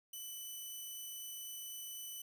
5% pulse tone, 2992 Hz, F#7, 19 cents sharp, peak -36 dBFS, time 0.13-2.22 s, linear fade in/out 5 ms, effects 11-bit

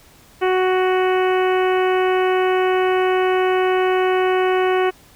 harmonic tone with a mistuned harmonic, 371.1 Hz, F#4, 5 cents sharp, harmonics 1 / 2 / 3 / 4 / 5 / 6 / 7 / 8, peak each -16 / -22 / -26 / -28 / -30 / -32 / -33 / -34 dBFS, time 0.41-4.91 s, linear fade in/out 20 ms, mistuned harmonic 7, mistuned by -18 cents, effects pink hiss -49 dBFS RMS until 5.15 s

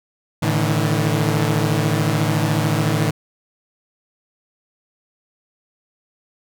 sawtooth chord, A suspended fourth, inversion none, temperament equal with one note detuned, 110 / 146.83 / 160.68 Hz, A2 / D3 / E3, 0 / 0 / -44 cents, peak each -17 dBFS, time 0.42-3.11 s, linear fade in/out 10 ms, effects none

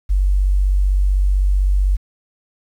sine tone, 47.88 Hz, G1, 40 cents flat, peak -12 dBFS, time 0.09-1.97 s, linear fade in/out 20 ms, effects 8-bit

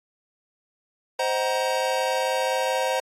square chord, C half-diminished seventh, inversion none, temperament just, 523.3 / 627.9 / 753.5 / 941.9 Hz, C5 / Eb5 / Gb5 / Bb5, 0 / +16 / +31 / +18 cents, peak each -26 / -31 / -30 / -29 dBFS, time 1.19-3 s, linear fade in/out 5 ms, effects low-pass 10000 Hz 12 dB/octave + AAC 48 kbps

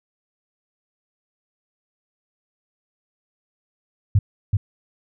sine tone with echo, 100.4 Hz, G2, 42 cents sharp, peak -11 dBFS, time 4.15-4.19 s, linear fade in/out 5 ms, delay 380 ms, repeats 1, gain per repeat -3 dB, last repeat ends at 4.57 s, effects none

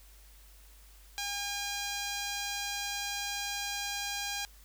5% pulse tone with notch filter, 809 Hz, G#5, 46 cents flat, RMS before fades -36 dBFS, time 1.18-4.45 s, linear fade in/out 0 ms, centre 10000 Hz, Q 1.3, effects added 50 Hz sine -54 dBFS peak until 4.64 s + white hiss -60 dBFS RMS until 4.64 s

